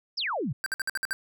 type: exponential sweep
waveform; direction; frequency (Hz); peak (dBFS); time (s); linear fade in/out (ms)
sine; down; 5660 to 111.2; -27; 0.17-0.53; 10
type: tone bursts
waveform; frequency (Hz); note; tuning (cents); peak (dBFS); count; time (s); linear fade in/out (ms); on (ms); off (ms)
square; 1568; G6; 0; -27; 7; 0.64-1.13; 0; 22; 56
effects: none